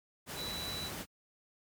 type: tone in noise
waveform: sine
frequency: 3951 Hz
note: B7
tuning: in tune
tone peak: -39 dBFS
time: 0.35-0.91 s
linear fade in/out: 50 ms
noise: pink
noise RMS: -41 dBFS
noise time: 0.26-1.06 s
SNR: -1 dB
effects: high-pass 60 Hz 12 dB/octave + MP3 96 kbps